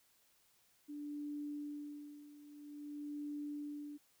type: tone with tremolo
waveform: sine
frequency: 293.1 Hz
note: D4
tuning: 3 cents flat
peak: -40 dBFS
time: 0.88-3.98 s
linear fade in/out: 20 ms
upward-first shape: sine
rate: 0.5 Hz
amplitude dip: 80%
effects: white hiss -72 dBFS RMS until 4.2 s

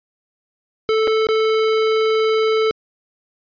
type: tone with dropouts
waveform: square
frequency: 439.3 Hz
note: A4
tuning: 3 cents flat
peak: -15 dBFS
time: 0.89-2.71 s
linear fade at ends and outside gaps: 0 ms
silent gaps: 1.073-1.077 / 1.269-1.288 s
effects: resampled to 11025 Hz

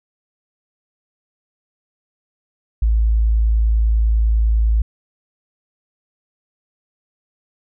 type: tone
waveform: sine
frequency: 55 Hz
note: A1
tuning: in tune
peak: -12 dBFS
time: 2.82-4.82 s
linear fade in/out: 5 ms
effects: none

